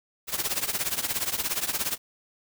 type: noise with tremolo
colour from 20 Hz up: white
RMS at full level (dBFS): -25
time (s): 0.27-1.98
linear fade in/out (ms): 50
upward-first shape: triangle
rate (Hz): 17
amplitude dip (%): 90
effects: none